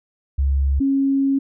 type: tone pair in turn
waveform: sine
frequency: 68.8 / 273.4 Hz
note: C#2 / C#4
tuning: -12 / -24 cents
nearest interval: 2 octaves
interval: 2388 cents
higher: second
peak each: -15 dBFS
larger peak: neither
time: 0.38-0.8 / 0.8-1.39 s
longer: second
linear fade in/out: 10 ms
effects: none